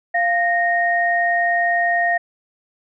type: tone pair together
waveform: sine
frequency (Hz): 695 / 1855.4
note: F5 / A#6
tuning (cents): -9 / -9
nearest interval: octave + perfect fourth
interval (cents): 1700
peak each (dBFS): -18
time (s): 0.14-2.18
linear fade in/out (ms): 10
effects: none